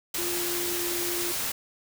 sine tone in noise, 349.2 Hz, F4, in tune, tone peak -32 dBFS, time 0.18-1.32 s, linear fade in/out 5 ms, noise white, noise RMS -30 dBFS, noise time 0.14-1.52 s, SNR -5 dB, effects none

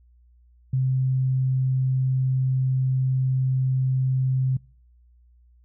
sine tone, 130.5 Hz, C3, 4 cents flat, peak -19 dBFS, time 0.73-4.57 s, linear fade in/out 5 ms, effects noise-tail reverb RT60 0.5 s tail -26 dB re dry + added 60 Hz sine -53 dBFS peak until 5.64 s

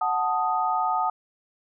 sine chord, D# diminished, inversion first, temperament equal, 740 / 880 / 1244.5 Hz, F#5 / A5 / D#6, 0 / 0 / 0 cents, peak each -26 dBFS, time 0.01-1.1 s, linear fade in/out 5 ms, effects none

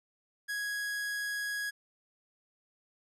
45% pulse tone, 1661.2 Hz, G#6, in tune, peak -33 dBFS, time 0.48-1.71 s, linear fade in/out 20 ms, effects resampled to 32000 Hz

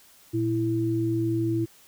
sine tone pair together, 116.92 / 330.7 Hz, A#2 / E4, +6 / +6 cents, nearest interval octave + tritone, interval 1800 cents, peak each -27 / -24 dBFS, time 0.33-1.66 s, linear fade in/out 20 ms, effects white hiss -55 dBFS RMS until 1.87 s

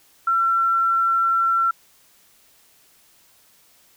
sine tone, 1353 Hz, E6, 45 cents sharp, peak -16 dBFS, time 0.27-1.71 s, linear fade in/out 5 ms, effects white hiss -56 dBFS RMS until 3.96 s

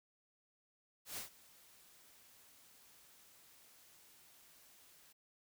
white noise with ADSR envelope, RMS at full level -43 dBFS, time 1.05-5.13 s, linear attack 120 ms, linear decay 120 ms, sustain -21 dB, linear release 11 ms, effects none

